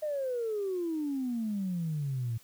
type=exponential sweep; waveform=sine; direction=down; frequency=622 to 111.5 Hz; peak=-29 dBFS; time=0.02-2.38 s; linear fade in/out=10 ms; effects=tanh soft clip ceiling -25 dBFS + white hiss -59 dBFS RMS until 2.43 s